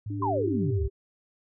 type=tone with pitch glide; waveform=sine; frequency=105.6 to 101.94 Hz; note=G#2 to G#2; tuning=+29 to -32 cents; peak=-31 dBFS; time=0.06-0.87 s; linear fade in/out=5 ms; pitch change=-61 cents; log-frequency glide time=0.36-0.48 s
type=tone with vibrato; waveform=sine; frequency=293.7 Hz; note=D4; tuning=in tune; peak=-33 dBFS; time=0.1-0.71 s; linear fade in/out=5 ms; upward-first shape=square; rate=6.3 Hz; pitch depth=11 cents each way
type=tone with tremolo; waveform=sine; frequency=392 Hz; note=G4; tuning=in tune; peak=-30 dBFS; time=0.19-0.9 s; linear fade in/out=50 ms; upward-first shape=sine; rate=12 Hz; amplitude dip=40%
type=exponential sweep; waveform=sine; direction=down; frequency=1079 to 58.27 Hz; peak=-25 dBFS; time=0.22-0.88 s; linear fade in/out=5 ms
effects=none